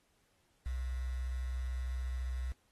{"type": "tone with quantisation", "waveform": "sine", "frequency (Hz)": 63.2, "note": "B1", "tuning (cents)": 41, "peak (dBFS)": -34, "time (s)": [0.66, 2.52], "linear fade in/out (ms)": 0, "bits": 9, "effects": ["pink hiss -74 dBFS RMS until 2.71 s", "AAC 32 kbps"]}